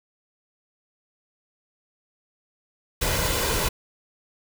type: noise with comb filter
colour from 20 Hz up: pink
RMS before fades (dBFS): -24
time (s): 3.01-3.69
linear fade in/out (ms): 10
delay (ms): 2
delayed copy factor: +0.5
effects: none